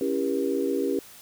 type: chord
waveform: sine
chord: C# diminished seventh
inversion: none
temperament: just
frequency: 277.2 / 332.6 / 399.1 / 479 Hz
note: C#4 / E4 / G4 / Bb4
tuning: 0 / +16 / +31 / +47 cents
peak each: -28 / -31 / -27 / -30 dBFS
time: 0.01-0.99 s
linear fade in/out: 2 ms
effects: white hiss -48 dBFS RMS until 1.21 s